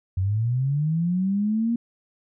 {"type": "linear sweep", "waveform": "sine", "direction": "up", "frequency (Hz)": [90, 237.4], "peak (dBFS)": -20, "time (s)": [0.17, 1.76], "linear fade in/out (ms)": 5, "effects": []}